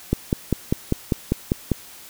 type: click train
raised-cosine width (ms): 3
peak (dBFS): -5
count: 9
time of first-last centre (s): 0.13-1.717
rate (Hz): 5.04
effects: white hiss -43 dBFS RMS until 2.09 s